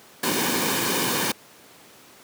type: noise with comb filter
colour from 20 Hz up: pink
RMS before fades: -23 dBFS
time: 0.23-1.32 s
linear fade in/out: 5 ms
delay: 1.5 ms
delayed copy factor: -0.55
effects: pink hiss -49 dBFS RMS until 2.23 s + high-pass 200 Hz 12 dB/octave